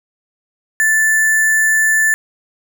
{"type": "tone with sample-and-hold", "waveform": "sine", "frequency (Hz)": 1756, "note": "A6", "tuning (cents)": -4, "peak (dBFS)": -10, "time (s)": [0.8, 2.14], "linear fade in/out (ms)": 0, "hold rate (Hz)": 8820, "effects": []}